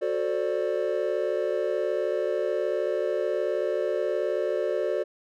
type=chord; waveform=triangle; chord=D dominant seventh; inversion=first; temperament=just; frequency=367.1 / 440.5 / 528.6 / 587.3 Hz; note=F#4 / A4 / C5 / D5; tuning=-14 / +2 / +18 / 0 cents; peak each=-28 / -28 / -29 / -27 dBFS; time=0.01-5.04 s; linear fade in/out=20 ms; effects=none